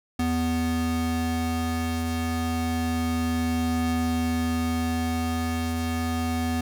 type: tone pair together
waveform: square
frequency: 82.39 / 246.9 Hz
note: E2 / B3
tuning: 0 / 0 cents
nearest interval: octave + perfect fifth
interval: 1900 cents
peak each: -29 / -26 dBFS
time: 0.19-6.61 s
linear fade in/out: 5 ms
effects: none